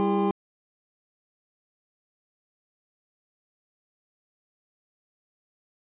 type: tone cluster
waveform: triangle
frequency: 195.8 / 332.2 / 404.7 / 801 / 1042 Hz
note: G3 / E4 / G#4 / G5 / C6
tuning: -2 / +13 / -45 / +37 / -7 cents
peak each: -23 / -27 / -24 / -28 / -31 dBFS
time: 0-0.31 s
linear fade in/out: 0 ms
effects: resampled to 8000 Hz